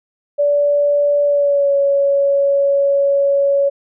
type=tone with pitch glide; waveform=sine; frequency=578 to 559.6 Hz; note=D5 to C#5; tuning=-28 to +16 cents; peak=-11 dBFS; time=0.38-3.7 s; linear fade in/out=20 ms; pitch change=-56 cents; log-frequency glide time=1.24-1.75 s; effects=none